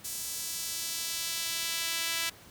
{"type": "tone with high-pass filter sweep", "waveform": "sawtooth", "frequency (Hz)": 331.2, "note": "E4", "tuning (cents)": 8, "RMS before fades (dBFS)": -34, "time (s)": [0.04, 2.3], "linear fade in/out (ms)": 10, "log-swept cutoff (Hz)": [7300, 2400], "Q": 0.88, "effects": ["pink hiss -53 dBFS RMS until 2.5 s", "high-pass 60 Hz 12 dB/octave"]}